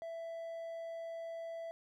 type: tone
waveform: triangle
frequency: 663 Hz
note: E5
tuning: 10 cents sharp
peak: -39 dBFS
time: 0.02-1.71 s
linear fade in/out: 0 ms
effects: none